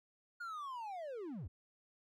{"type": "linear sweep", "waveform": "triangle", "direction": "down", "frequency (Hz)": [1444, 61.3], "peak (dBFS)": -40, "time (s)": [0.4, 1.48], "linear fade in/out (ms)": 10, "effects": []}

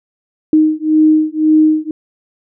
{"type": "beating tone pair", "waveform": "sine", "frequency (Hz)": [309.7, 311.6], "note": ["D#4", "D#4"], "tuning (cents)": [-8, 3], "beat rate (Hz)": 1.9, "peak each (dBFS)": -11, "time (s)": [0.53, 1.91], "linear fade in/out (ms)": 2, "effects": []}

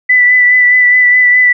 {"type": "tone with vibrato", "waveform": "sine", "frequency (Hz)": 1985, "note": "B6", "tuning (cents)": 8, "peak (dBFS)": -4, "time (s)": [0.09, 1.53], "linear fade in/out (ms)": 10, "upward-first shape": "sine", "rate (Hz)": 4.8, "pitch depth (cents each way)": 19, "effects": []}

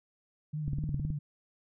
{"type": "tone with vibrato", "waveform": "sine", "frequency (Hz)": 146.83, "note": "D3", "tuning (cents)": 0, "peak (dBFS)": -32, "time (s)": [0.53, 1.19], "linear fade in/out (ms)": 10, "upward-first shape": "sine", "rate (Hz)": 4, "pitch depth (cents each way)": 80}
{"type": "click train", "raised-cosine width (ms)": 5, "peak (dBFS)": -22, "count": 9, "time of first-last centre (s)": [0.68, 1.103], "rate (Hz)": 18.9}
{"effects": []}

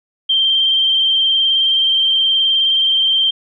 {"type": "tone with vibrato", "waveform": "sine", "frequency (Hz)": 3150, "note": "G7", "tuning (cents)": 8, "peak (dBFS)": -11, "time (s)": [0.29, 3.31], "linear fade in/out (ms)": 10, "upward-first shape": "triangle", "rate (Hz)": 19, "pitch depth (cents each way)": 31, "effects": []}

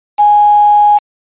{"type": "tone with quantisation", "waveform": "sine", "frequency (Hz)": 830.6, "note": "G#5", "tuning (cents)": 0, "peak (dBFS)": -4, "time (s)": [0.18, 0.99], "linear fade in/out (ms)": 20, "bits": 4, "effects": ["resampled to 8000 Hz"]}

